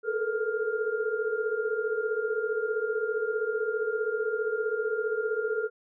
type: tone cluster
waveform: sine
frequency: 427.8 / 443.1 / 480 / 1405 Hz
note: A4 / A4 / B4 / F6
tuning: -49 / +12 / -49 / +10 cents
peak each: -31 / -30 / -35 / -34 dBFS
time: 0.03-5.7 s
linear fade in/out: 50 ms
effects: none